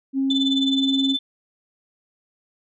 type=tone; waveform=sine; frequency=269.9 Hz; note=C#4; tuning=46 cents flat; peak=-18 dBFS; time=0.13-1.17 s; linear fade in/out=50 ms
type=tone with tremolo; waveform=sine; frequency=3520 Hz; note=A7; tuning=in tune; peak=-17 dBFS; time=0.3-1.19 s; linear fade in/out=5 ms; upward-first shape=triangle; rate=19 Hz; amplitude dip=85%
effects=tanh soft clip ceiling -11 dBFS